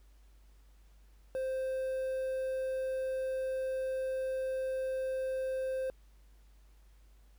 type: tone with quantisation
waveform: triangle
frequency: 523.3 Hz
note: C5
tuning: in tune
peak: -30 dBFS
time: 1.35-5.9 s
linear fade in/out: 0 ms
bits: 10
effects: added 50 Hz sine -57 dBFS peak until 7.38 s + pink hiss -71 dBFS RMS until 7.38 s